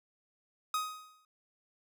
45% pulse tone with exponential decay, 1255 Hz, D#6, 15 cents sharp, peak -28 dBFS, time 0.74-1.25 s, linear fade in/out 2 ms, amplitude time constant 110 ms, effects none

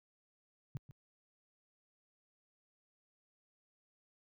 sine tone with echo, 134.4 Hz, C3, 47 cents sharp, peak -36 dBFS, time 0.75-0.77 s, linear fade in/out 0 ms, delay 140 ms, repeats 1, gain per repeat -13 dB, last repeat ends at 0.91 s, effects high-pass 60 Hz 12 dB/octave

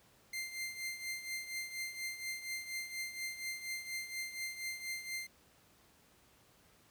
sawtooth tone with tremolo, 2093 Hz, C7, in tune, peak -33 dBFS, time 0.33-5.27 s, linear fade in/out 5 ms, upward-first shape triangle, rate 4.2 Hz, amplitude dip 75%, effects pink hiss -66 dBFS RMS until 6.9 s + high-pass 60 Hz 12 dB/octave

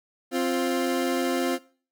30% pulse tone pair together, 263.3 / 349.2 Hz, C4 / F4, +11 / 0 cents, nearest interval perfect fourth, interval 489 cents, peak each -23 / -24 dBFS, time 0.31-1.59 s, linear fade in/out 50 ms, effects noise-tail reverb RT60 0.4 s tail -19 dB re dry

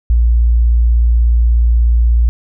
sine tone, 58.27 Hz, A#1, in tune, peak -7 dBFS, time 0.1-2.29 s, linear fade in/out 0 ms, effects none

